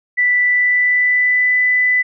sine tone with pitch glide, 1975.5 to 1996.1 Hz, B6 to B6, 0 to +18 cents, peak -11 dBFS, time 0.17-2.03 s, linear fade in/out 20 ms, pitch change +18 cents, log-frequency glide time 0.4-1.56 s, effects none

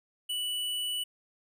square tone, 2960 Hz, F#7, in tune, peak -31 dBFS, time 0.29-1.04 s, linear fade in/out 10 ms, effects none

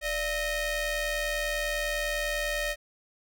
sawtooth ring-modulated tone, 630 Hz, D#5, 21 cents sharp, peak -21 dBFS, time 0.01-2.76 s, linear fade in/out 50 ms, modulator 1220 Hz, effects none

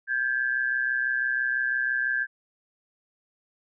sine tone pair together, 1581 / 1707 Hz, G6 / G#6, +14 / +47 cents, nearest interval minor second, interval 133 cents, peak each -25 / -28 dBFS, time 0.07-2.27 s, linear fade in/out 50 ms, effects none

